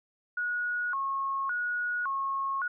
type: tone with vibrato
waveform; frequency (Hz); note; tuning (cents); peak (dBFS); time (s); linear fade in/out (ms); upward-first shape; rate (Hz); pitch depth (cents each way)
sine; 1259; D#6; +20; -28; 0.37-2.68; 5; square; 0.89; 250
effects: none